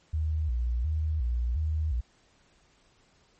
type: tone with vibrato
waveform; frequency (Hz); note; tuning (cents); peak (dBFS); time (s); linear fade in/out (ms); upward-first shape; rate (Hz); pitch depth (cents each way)
sine; 68.3; C#2; -25; -25; 0.13-2.01; 10; square; 1.4; 230
effects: pink hiss -64 dBFS RMS until 3.39 s + MP3 32 kbps